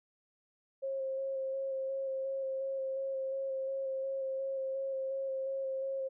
sine tone with vibrato, 536 Hz, C5, 42 cents sharp, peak -33 dBFS, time 0.82-6.09 s, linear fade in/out 20 ms, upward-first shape square, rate 2.8 Hz, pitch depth 13 cents each way, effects none

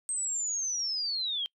sine linear sweep, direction down, 8372 to 3136 Hz, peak -29 dBFS, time 0.09-1.46 s, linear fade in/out 0 ms, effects noise-tail reverb RT60 0.1 s tail -25 dB re dry

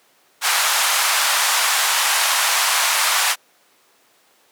pink band-pass noise, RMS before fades -18 dBFS, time 0.41-3.36 s, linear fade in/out 50 ms, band 830 to 13000 Hz, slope 24 dB/octave, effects pink hiss -56 dBFS RMS until 4.51 s + high-pass 400 Hz 12 dB/octave

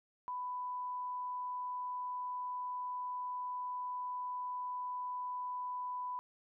sine tone, 995 Hz, B5, 13 cents sharp, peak -37 dBFS, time 0.28-6.19 s, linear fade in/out 0 ms, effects none

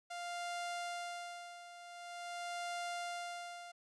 sawtooth tone with tremolo, 698.5 Hz, F5, in tune, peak -35 dBFS, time 0.1-3.72 s, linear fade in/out 10 ms, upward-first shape sine, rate 0.46 Hz, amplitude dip 75%, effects resampled to 22050 Hz

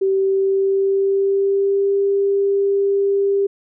sine tone with pitch glide, 386.3 to 397.2 Hz, G4 to G4, -25 to +23 cents, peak -14 dBFS, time 0.01-3.47 s, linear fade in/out 10 ms, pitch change +48 cents, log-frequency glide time 0.12-1.95 s, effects none

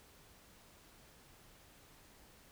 silence, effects pink hiss -62 dBFS RMS until 2.51 s

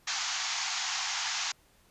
white band-pass noise, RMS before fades -33 dBFS, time 0.07-1.52 s, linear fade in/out 5 ms, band 710 to 7000 Hz, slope 96 dB/octave, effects pink hiss -64 dBFS RMS until 1.9 s + resampled to 32000 Hz

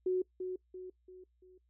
sine tone with echo, 368.6 Hz, F#4, 7 cents flat, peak -28 dBFS, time 0.06-0.22 s, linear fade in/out 5 ms, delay 340 ms, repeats 4, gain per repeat -7 dB, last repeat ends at 1.58 s, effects noise-tail reverb RT60 0.1 s tail -22 dB re dry + added 60 Hz sine -70 dBFS peak until 1.69 s

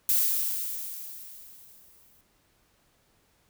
violet noise with exponential decay, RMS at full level -22 dBFS, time 0.09-2.21 s, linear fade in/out 2 ms, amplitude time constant 460 ms, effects pink hiss -67 dBFS RMS until 3.49 s

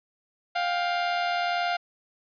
sawtooth tone pair together, 702.5 / 784 Hz, F5 / G5, +10 / 0 cents, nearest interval major second, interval 190 cents, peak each -21 / -30 dBFS, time 0.55-1.77 s, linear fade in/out 10 ms, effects resampled to 11025 Hz

